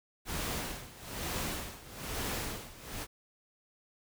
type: noise with tremolo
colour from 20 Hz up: pink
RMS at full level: -35 dBFS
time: 0.25-3.07 s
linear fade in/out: 50 ms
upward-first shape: sine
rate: 1.1 Hz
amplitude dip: 85%
effects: none